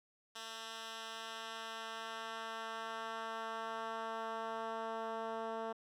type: tone with band-pass filter sweep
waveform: 10% pulse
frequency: 224.7 Hz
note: A3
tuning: 37 cents sharp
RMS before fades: -43 dBFS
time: 0.35-5.73 s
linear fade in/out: 10 ms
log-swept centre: 4000 to 610 Hz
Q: 0.81
effects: none